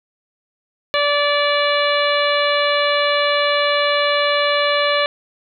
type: harmonic tone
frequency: 580 Hz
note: D5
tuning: 22 cents flat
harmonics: 1 / 2 / 3 / 4 / 5 / 6 / 7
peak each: -18 / -21 / -23 / -24 / -25 / -26 / -26 dBFS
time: 0.94-5.06 s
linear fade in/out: 0 ms
effects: none